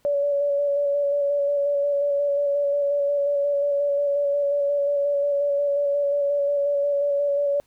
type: tone with vibrato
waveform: sine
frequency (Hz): 570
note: C#5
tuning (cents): +48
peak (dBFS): -19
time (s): 0.05-7.6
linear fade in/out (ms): 0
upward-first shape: square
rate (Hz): 5.6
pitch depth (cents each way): 16
effects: pink hiss -64 dBFS RMS until 7.66 s